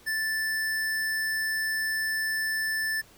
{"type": "tone", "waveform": "square", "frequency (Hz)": 1760, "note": "A6", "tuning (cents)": 0, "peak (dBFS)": -27, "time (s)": [0.06, 3.02], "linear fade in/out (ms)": 20, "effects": ["pink hiss -55 dBFS RMS until 3.17 s"]}